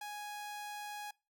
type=tone; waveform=sawtooth; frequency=830.6 Hz; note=G#5; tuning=in tune; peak=-38 dBFS; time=0.01-1.11 s; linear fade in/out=5 ms; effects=noise-tail reverb RT60 0.3 s tail -24 dB re dry